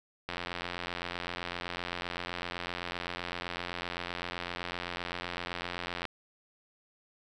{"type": "click train", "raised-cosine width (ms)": 0.3, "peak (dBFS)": -19, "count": 507, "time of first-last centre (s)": [0.29, 6.053], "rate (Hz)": 87.8, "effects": []}